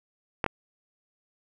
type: clicks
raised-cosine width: 0.5 ms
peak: -10 / -11 dBFS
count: 2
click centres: 0.442 / 0.463 s
effects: none